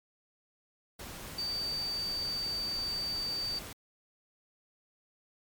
sine tone in noise, 4618 Hz, D8, 30 cents flat, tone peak -32 dBFS, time 1.38-3.59 s, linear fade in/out 5 ms, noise pink, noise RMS -44 dBFS, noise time 0.99-3.73 s, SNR +9 dB, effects MP3 96 kbps

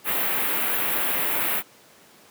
white band-stop noise, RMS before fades -24 dBFS, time 0.04-1.63 s, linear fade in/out 50 ms, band 2900 to 12000 Hz, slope 24 dB/octave, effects pink hiss -52 dBFS RMS until 2.3 s + high-pass 200 Hz 12 dB/octave

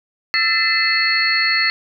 sine tone cluster, 1330 / 1777 / 2046 / 2621 / 4348 Hz, E6 / A6 / C7 / E7 / C#8, +15 / +17 / -39 / -11 / -34 cents, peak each -26 / -21 / -18 / -25 / -19 dBFS, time 0.34-1.7 s, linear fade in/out 0 ms, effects none

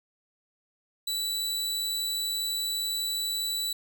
sawtooth tone, 3951 Hz, B7, in tune, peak -25 dBFS, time 1.07-3.73 s, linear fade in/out 5 ms, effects none

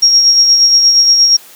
sine tone with tremolo, 5588 Hz, F8, in tune, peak -3 dBFS, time 0.02-1.37 s, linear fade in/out 10 ms, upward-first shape sine, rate 8.5 Hz, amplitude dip 40%, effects white hiss -38 dBFS RMS until 1.55 s + high-pass 150 Hz 12 dB/octave

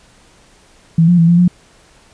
sine tone with pitch steps, 164.7 / 175.8 / 166.5 / 172.3 / 177.7 Hz, E3 / F3 / E3 / F3 / F3, -1 / +12 / +18 / -23 / +30 cents, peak -6 dBFS, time 0.98-1.48 s, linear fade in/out 5 ms, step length 100 ms, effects pink hiss -48 dBFS RMS until 2.13 s + resampled to 22050 Hz

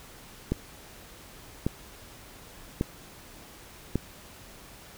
click train, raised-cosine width 3 ms, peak -12 dBFS, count 4, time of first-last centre 0.52-3.956 s, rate 0.873 Hz, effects pink hiss -49 dBFS RMS until 4.97 s

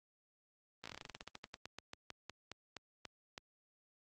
slowing click train, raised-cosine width 0.2 ms, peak -28 dBFS, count 25, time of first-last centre 0.84-3.379 s, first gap 16 ms, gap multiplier 1.14, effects high-pass 60 Hz 12 dB/octave + Opus 24 kbps

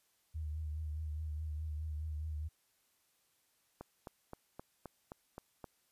sine tone with vibrato, 77 Hz, D#2, 17 cents flat, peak -37 dBFS, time 0.34-2.49 s, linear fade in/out 20 ms, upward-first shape triangle, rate 4.8 Hz, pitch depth 56 cents each way
click train, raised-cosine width 1 ms, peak -31 dBFS, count 8, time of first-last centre 3.81-5.642 s, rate 3.82 Hz
effects white hiss -75 dBFS RMS until 5.91 s + resampled to 32000 Hz

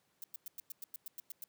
violet noise bursts, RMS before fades -44 dBFS, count 11, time 0.22-1.44 s, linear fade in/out 2 ms, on 20 ms, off 100 ms, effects pink hiss -75 dBFS RMS until 1.48 s + high-pass 150 Hz 12 dB/octave

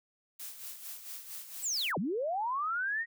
blue noise with tremolo, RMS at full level -42 dBFS, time 0.39-1.92 s, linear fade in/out 10 ms, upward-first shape sine, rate 4.4 Hz, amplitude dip 60%
sine linear two-way sweep, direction down then up, 8370 to 149.3 to 1901 Hz, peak -30 dBFS, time 1.61-3.06 s, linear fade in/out 50 ms, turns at 1.98 s
effects none

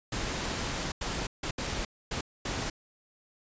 pink noise bursts at uneven times, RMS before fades -33 dBFS, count 6, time 0.12-0.92 / 1.01-1.27 / 1.43-1.51 / 1.58-1.85 / 2.11-2.21 / 2.45-2.7 s, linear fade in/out 5 ms, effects resampled to 16000 Hz

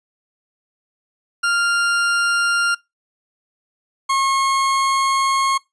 40% pulse tone pair in turn, 1396.9 / 1084.3 Hz, F6 / C#6, 0 / -39 cents, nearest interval major third, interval 439 cents, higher first, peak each -15 dBFS, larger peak neither, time 1.43-2.75 / 4.09-5.58 s, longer second, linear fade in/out 10 ms, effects noise-tail reverb RT60 0.2 s tail -23 dB re dry + resampled to 22050 Hz

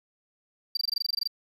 triangle tone bursts, 4699 Hz, D8, in tune, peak -23 dBFS, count 13, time 0.75-1.275 s, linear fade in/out 5 ms, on 21 ms, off 21 ms, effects none

